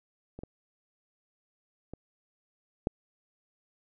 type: clicks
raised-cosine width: 2 ms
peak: -29 / -26 / -27 / -13 dBFS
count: 4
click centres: 0.39 / 0.435 / 1.936 / 2.871 s
effects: none